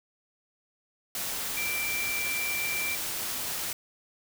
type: tone in noise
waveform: sine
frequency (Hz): 2349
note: D7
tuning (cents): 0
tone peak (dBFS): -30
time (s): 1.57-2.95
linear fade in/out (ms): 2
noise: white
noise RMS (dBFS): -33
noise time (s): 1.15-3.73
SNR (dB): 0
effects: none